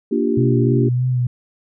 sine chord, G minor seventh, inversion first, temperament equal, 233.1 / 293.7 / 349.2 / 392 Hz, Bb3 / D4 / F4 / G4, 0 / 0 / 0 / 0 cents, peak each -20 / -21 / -22 / -21 dBFS, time 0.11-0.89 s, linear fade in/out 10 ms
sine tone with vibrato, 125.3 Hz, B2, 25 cents sharp, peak -15 dBFS, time 0.37-1.27 s, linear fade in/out 5 ms, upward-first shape sine, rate 3.2 Hz, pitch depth 32 cents each way
effects none

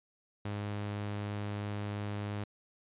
sawtooth tone, 103 Hz, G#2, 14 cents flat, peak -31 dBFS, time 0.45-2.44 s, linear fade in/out 5 ms, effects resampled to 8000 Hz

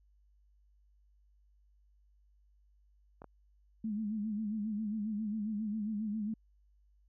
clicks, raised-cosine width 1 ms, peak -34 dBFS, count 2, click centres 3.219 / 3.243 s
sine tone with vibrato, 213 Hz, G#3, 44 cents sharp, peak -33 dBFS, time 3.84-6.34 s, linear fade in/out 5 ms, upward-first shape sine, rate 7.4 Hz, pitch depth 79 cents each way
effects added 50 Hz sine -64 dBFS peak until 7.08 s

